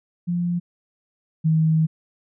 sine tone pair in turn, 174.5 / 158.96 Hz, F3 / D#3, -1 / +37 cents, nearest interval major second, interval 162 cents, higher first, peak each -20 / -15 dBFS, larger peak second, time 0.27-0.6 / 1.44-1.87 s, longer second, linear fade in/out 20 ms, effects none

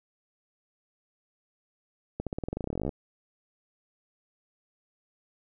accelerating click train, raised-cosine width 2 ms, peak -18 dBFS, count 22, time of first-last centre 2.2-2.892 s, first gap 67 ms, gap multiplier 0.92, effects none

